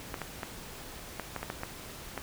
clicks, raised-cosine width 0.5 ms, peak -19 dBFS, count 9, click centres 0.142 / 0.217 / 0.432 / 1.197 / 1.363 / 1.43 / 1.501 / 1.634 / 2.177 s, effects pink hiss -45 dBFS RMS until 2.22 s

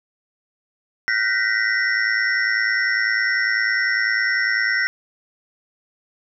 sine tone cluster, 1431 / 1539 / 1887 / 1997 / 5430 Hz, F6 / G6 / A#6 / B6 / F8, +42 / -32 / +21 / +19 / -50 cents, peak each -29 / -22 / -22 / -23 / -29 dBFS, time 1.08-4.87 s, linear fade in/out 0 ms, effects none

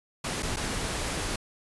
pink noise with dropouts, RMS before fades -31 dBFS, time 0.24-1.36 s, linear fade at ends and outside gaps 5 ms, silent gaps 0.425-0.429 / 0.562-0.568 s, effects resampled to 24000 Hz

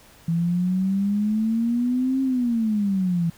sine exponential two-way sweep, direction up then down, 164.81 to 268.3 to 164.81 Hz, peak -19 dBFS, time 0.28-3.3 s, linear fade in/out 5 ms, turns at 2.22 s, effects pink hiss -51 dBFS RMS until 3.37 s

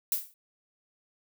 violet noise with exponential decay, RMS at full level -24 dBFS, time 0.12-0.34 s, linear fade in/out 1 ms, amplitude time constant 46 ms, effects none

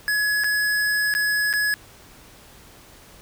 square tone with dropouts, 1689 Hz, G#6, 29 cents sharp, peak -20 dBFS, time 0.08-1.74 s, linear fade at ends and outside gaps 0 ms, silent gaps 0.437-0.443 / 1.139-1.15 / 1.529-1.537 s, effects pink hiss -48 dBFS RMS until 3.21 s

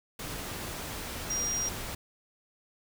sine tone in noise, 5700 Hz, F8, 34 cents sharp, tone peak -29 dBFS, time 1.3-1.69 s, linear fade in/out 5 ms, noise pink, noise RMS -38 dBFS, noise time 0.19-1.95 s, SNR +6 dB, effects none

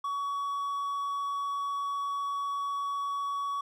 triangle tone, 1127 Hz, C#6, 28 cents sharp, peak -28 dBFS, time 0.04-3.61 s, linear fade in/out 5 ms, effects none

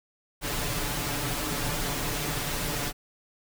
pink noise with comb filter, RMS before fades -30 dBFS, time 0.41-2.93 s, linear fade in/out 50 ms, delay 6.9 ms, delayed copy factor +0.65, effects none

